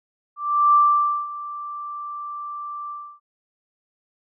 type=tone with ADSR envelope; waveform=sine; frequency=1174.7 Hz; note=D6; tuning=in tune; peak=-11 dBFS; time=0.36-3.2 s; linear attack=380 ms; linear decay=530 ms; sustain=-18 dB; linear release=300 ms; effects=none